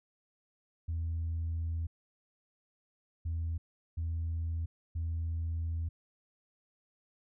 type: tone bursts at uneven times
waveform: sine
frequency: 82.41 Hz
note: E2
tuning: in tune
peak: -30 dBFS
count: 4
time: 0.88-1.87 / 3.25-3.58 / 3.97-4.66 / 4.95-5.89 s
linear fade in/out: 10 ms
effects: tanh soft clip ceiling -29 dBFS